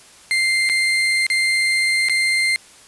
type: tone with dropouts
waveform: 35% pulse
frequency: 2094 Hz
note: C7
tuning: 1 cent sharp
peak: -14 dBFS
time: 0.31-2.56 s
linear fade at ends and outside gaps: 0 ms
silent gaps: 0.691-0.697 / 1.266-1.301 / 2.086-2.096 s
effects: white hiss -46 dBFS RMS until 2.87 s + resampled to 24000 Hz